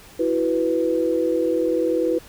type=chord; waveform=sine; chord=E suspended second; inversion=none; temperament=equal; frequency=329.6 / 370 / 493.9 Hz; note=E4 / F#4 / B4; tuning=0 / 0 / 0 cents; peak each=-22 / -25 / -21 dBFS; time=0.19-2.19 s; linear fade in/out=10 ms; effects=pink hiss -46 dBFS RMS until 2.28 s